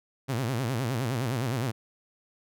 sawtooth tone with vibrato, 123.47 Hz, B2, in tune, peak -23 dBFS, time 0.28-1.72 s, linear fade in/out 20 ms, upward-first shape sine, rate 9.7 Hz, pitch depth 190 cents each way, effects none

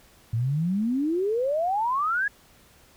sine exponential sweep, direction up, 108.5 to 1700 Hz, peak -22 dBFS, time 0.33-2.28 s, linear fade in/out 5 ms, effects pink hiss -56 dBFS RMS until 2.96 s

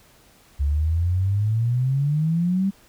sine exponential sweep, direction up, 68.9 to 198.8 Hz, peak -18 dBFS, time 0.59-2.71 s, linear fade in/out 20 ms, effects pink hiss -54 dBFS RMS until 2.88 s

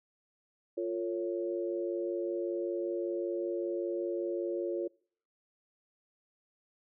sine chord, F augmented, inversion none, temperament equal with one note detuned, 349.2 / 449.2 / 554.4 Hz, F4 / A4 / C#5, 0 / +36 / 0 cents, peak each -33 / -38 / -37 dBFS, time 0.77-4.88 s, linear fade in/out 10 ms, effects noise-tail reverb RT60 0.5 s tail -24 dB re dry

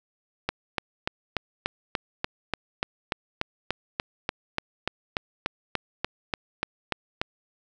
click train, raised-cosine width 0.3 ms, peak -9 dBFS, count 24, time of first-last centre 0.49-7.215 s, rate 3.42 Hz, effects none

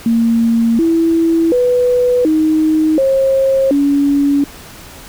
sine tone with pitch steps, 230 / 329.7 / 494.1 / 313 / 537 / 283.3 Hz, A#3 / E4 / B4 / D#4 / C5 / C#4, -23 / 0 / +1 / +10 / +45 / +38 cents, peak -9 dBFS, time 0.06-4.44 s, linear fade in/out 2 ms, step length 730 ms, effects pink hiss -35 dBFS RMS until 5.08 s

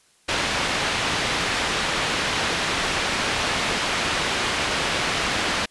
white low-pass noise, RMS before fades -24 dBFS, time 0.28-5.66 s, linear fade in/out 10 ms, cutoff 3200 Hz, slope 12 dB/octave, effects white hiss -59 dBFS RMS until 5.7 s + resampled to 24000 Hz

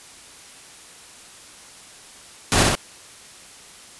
pink noise with echo, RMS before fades -17 dBFS, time 2.52-2.63 s, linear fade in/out 0 ms, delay 61 ms, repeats 2, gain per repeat -2 dB, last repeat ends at 2.752 s, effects white hiss -44 dBFS RMS until 3.99 s + resampled to 24000 Hz

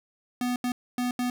square tone bursts at uneven times, 246.9 Hz, B3, in tune, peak -26 dBFS, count 4, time 0.41-0.56 / 0.64-0.72 / 0.98-1.11 / 1.19-1.3 s, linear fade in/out 2 ms, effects none

